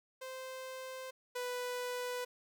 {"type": "tone pair in turn", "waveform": "sawtooth", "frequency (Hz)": [520, 494.5], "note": ["C5", "B4"], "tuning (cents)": [-11, 2], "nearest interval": "minor second", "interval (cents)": 87, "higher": "first", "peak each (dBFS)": [-39, -33], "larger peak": "second", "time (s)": [[0.21, 1.11], [1.35, 2.25]], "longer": "neither", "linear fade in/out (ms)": 10, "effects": []}